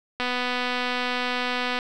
click train, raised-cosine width 0.3 ms, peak -11 dBFS, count 395, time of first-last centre 0.2-1.789 s, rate 248 Hz, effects none

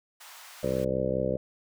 pink high-pass noise, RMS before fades -48 dBFS, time 0.2-0.85 s, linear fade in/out 10 ms, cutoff 810 Hz, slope 24 dB/octave
harmonic tone, 64.9 Hz, C2, 13 cents flat, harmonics 1 / 2 / 3 / 4 / 5 / 6 / 7 / 8 / 9, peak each -40 / -35 / -34 / -39 / -37 / -37 / -34 / -30 / -32 dBFS, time 0.63-1.37 s, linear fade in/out 5 ms
effects none

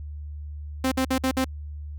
sawtooth tone bursts, 261.6 Hz, C4, in tune, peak -17 dBFS, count 5, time 0.84-1.445 s, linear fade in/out 5 ms, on 77 ms, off 55 ms, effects added 74 Hz sine -33 dBFS peak until 1.98 s

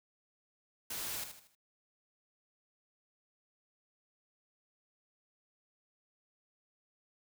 white noise with echo, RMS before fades -40 dBFS, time 0.9-1.24 s, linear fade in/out 5 ms, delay 78 ms, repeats 4, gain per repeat -8 dB, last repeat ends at 1.552 s, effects none

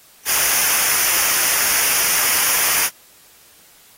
white noise with comb filter, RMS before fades -17 dBFS, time 0.25-2.9 s, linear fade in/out 50 ms, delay 0.25 ms, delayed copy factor -0.65, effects white hiss -49 dBFS RMS until 3.97 s + AAC 48 kbps

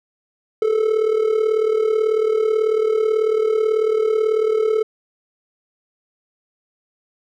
triangle tone with amplitude modulation, 436.7 Hz, A4, 13 cents flat, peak -10 dBFS, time 0.62-4.83 s, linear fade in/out 2 ms, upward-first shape sine, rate 38.2 Hz, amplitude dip 70%, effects none

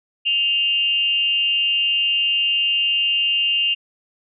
sine tone with frequency modulation, 2800 Hz, F7, 4 cents sharp, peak -16 dBFS, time 0.25-3.75 s, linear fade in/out 20 ms, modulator 257 Hz, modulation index 0.45, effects none

